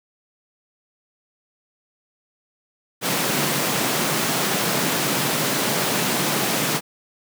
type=high-pass noise; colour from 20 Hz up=pink; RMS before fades=-22 dBFS; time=3.01-6.81 s; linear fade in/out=50 ms; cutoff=130 Hz; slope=48 dB/octave; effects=none